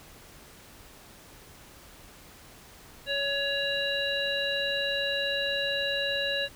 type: harmonic tone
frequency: 560 Hz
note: C#5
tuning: 18 cents sharp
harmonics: 1 / 3 / 5 / 7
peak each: -32 / -32 / -32 / -32 dBFS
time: 3.06-6.49 s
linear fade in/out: 50 ms
effects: pink hiss -51 dBFS RMS until 6.55 s